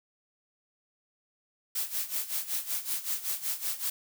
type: noise with tremolo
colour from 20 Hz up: blue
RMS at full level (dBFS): -30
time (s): 1.75-3.9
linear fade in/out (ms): 5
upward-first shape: sine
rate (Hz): 5.3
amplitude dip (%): 80
effects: none